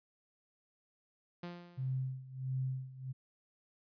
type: tone with exponential decay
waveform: sawtooth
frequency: 174.61 Hz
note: F3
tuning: in tune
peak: -36 dBFS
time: 1.43-2.12 s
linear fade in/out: 5 ms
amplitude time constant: 150 ms
type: tone with tremolo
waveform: sine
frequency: 130.81 Hz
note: C3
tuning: in tune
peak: -32 dBFS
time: 1.77-3.13 s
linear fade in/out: 20 ms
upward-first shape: sine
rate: 1.5 Hz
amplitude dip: 85%
effects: resampled to 11025 Hz